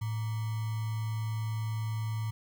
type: tone with sample-and-hold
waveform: sine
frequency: 110 Hz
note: A2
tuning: in tune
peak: -30 dBFS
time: 0.01-2.31 s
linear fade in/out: 10 ms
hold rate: 1050 Hz
effects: none